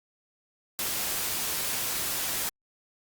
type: noise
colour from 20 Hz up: white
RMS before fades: -30 dBFS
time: 0.79-2.49 s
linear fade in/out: 0 ms
effects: Opus 48 kbps